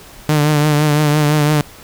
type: tone with vibrato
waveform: sawtooth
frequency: 149.8 Hz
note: D3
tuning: 35 cents sharp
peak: -7 dBFS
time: 0.29-1.61 s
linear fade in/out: 0 ms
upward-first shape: triangle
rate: 5.9 Hz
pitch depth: 50 cents each way
effects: pink hiss -39 dBFS RMS until 1.83 s